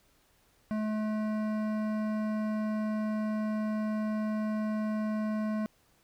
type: tone with hard clipping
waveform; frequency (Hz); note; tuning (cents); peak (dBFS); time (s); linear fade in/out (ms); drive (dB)
sine; 214.9; A3; -41; -31; 0.71-5.66; 0; 14
effects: pink hiss -67 dBFS RMS until 6.03 s